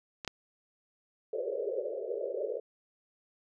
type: clicks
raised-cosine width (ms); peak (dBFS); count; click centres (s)
0.2; -21 / -16; 2; 0.248 / 0.277
type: band-pass noise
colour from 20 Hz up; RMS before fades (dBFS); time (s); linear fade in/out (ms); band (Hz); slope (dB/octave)
white; -35; 1.33-2.6; 5; 380 to 590; 96
effects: none